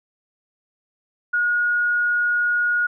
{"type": "tone", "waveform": "sine", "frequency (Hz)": 1443, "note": "F#6", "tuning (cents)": -44, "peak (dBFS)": -17, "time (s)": [1.33, 2.87], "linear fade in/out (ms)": 10, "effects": []}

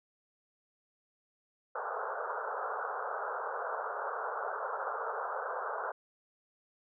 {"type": "band-pass noise", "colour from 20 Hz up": "white", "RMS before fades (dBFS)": -37, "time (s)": [1.75, 5.92], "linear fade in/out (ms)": 5, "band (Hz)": [420, 1500], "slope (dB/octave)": 96, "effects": []}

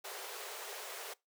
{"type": "high-pass noise", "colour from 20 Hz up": "pink", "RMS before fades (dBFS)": -45, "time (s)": [0.04, 1.14], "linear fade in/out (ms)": 10, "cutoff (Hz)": 380, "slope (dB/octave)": 96, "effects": ["noise-tail reverb RT60 0.2 s tail -22 dB re dry"]}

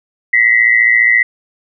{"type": "tone pair together", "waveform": "sine", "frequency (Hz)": [1926.4, 2041], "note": ["B6", "C7"], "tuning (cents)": [-44, -44], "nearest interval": "minor second", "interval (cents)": 100, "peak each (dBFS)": -10, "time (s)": [0.33, 1.23], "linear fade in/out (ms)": 5, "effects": []}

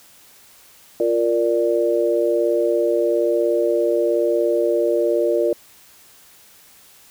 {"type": "chord", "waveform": "sine", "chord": "Bb major", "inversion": "second", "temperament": "equal", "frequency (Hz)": [349.2, 466.2, 587.3], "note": ["F4", "Bb4", "D5"], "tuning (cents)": [0, 0, 0], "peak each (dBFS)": -20, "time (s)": [1, 5.53], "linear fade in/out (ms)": 2, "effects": ["white hiss -49 dBFS RMS until 7.1 s"]}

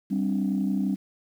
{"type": "chord", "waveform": "sine", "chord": "G suspended fourth", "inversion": "none", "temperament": "equal with one note detuned", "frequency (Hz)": [196, 262.5, 293.7], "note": ["G3", "C4", "D4"], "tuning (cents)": [0, 6, 0], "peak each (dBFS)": [-24, -28, -30], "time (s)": [0.1, 0.96], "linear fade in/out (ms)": 20, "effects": ["tanh soft clip ceiling -16 dBFS", "9-bit"]}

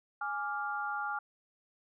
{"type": "chord", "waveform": "sine", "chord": "D diminished", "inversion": "second", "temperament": "equal", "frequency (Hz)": [830.6, 1174.7, 1396.9], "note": ["Ab5", "D6", "F6"], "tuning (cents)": [0, 0, 0], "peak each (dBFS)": [-37, -40, -36], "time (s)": [0.21, 1.19], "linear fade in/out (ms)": 5, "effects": []}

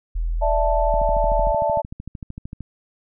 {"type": "tone", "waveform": "sine", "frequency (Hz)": 41.2, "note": "E1", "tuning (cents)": 0, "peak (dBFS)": -20, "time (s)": [0.15, 1.52], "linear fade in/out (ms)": 10}
{"type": "chord", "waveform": "sine", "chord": "D suspended second", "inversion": "none", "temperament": "equal", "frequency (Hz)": [587.3, 659.3, 880], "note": ["D5", "E5", "A5"], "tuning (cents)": [0, 0, 0], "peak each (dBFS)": -22, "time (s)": [0.41, 1.82], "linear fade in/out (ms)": 20}
{"type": "click train", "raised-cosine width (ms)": 5, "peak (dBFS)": -20, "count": 23, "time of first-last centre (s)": [0.94, 2.607], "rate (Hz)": 13.2}
{"effects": []}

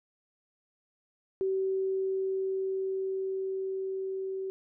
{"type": "tone with level ramp", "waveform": "sine", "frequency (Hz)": 382.6, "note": "G4", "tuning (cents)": -42, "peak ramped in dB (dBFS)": [-26, -32], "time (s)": [1.41, 4.5], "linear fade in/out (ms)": 0, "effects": []}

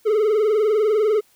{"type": "tone with vibrato", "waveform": "triangle", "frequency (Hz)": 427.2, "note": "G#4", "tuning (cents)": 49, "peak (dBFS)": -13, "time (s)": [0.05, 1.21], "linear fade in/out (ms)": 20, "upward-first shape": "triangle", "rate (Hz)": 20, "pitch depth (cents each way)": 110, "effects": ["white hiss -58 dBFS RMS until 1.35 s"]}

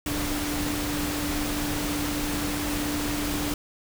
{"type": "tone in noise", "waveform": "sine", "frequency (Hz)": 294.2, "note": "D4", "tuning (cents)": 3, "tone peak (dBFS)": -29, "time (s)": [0.06, 3.54], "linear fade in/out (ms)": 2, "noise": "pink", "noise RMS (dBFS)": -30, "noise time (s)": [0.06, 3.54], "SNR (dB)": -2, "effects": []}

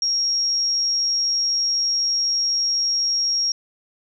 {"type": "tone", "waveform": "sine", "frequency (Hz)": 5588, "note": "F8", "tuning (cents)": 0, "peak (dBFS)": -18, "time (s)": [0.02, 3.52], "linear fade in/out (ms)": 2, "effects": []}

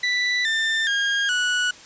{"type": "tone with pitch steps", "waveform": "30% pulse", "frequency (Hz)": [1975.5, 1790.7, 1623.2, 1471.4], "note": ["B6", "A6", "G#6", "F#6"], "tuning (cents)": [0, 30, -40, -10], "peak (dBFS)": -17, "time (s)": [0.03, 1.71], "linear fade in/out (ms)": 5, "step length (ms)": 420, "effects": ["white hiss -44 dBFS RMS until 1.85 s", "resampled to 16000 Hz"]}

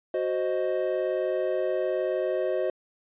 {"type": "chord", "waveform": "triangle", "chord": "C diminished", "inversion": "second", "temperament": "equal", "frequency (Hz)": [370, 523.3, 622.3], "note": ["Gb4", "C5", "Eb5"], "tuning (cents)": [0, 0, 0], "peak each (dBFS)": -27, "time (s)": [0.14, 2.7], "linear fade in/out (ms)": 2, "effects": ["resampled to 8000 Hz"]}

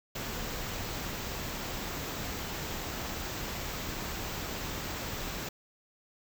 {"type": "band-stop noise", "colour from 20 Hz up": "pink", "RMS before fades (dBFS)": -37, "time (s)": [0.15, 5.49], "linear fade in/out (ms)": 5, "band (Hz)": [8100, 12000], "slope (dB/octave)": 96, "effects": []}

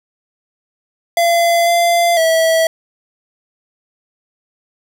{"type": "tone with pitch steps", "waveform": "square", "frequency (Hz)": [682, 688, 651], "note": ["F5", "F5", "E5"], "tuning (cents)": [-41, -26, -22], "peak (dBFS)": -11, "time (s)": [1.17, 2.67], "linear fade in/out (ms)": 2, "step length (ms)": 500, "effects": []}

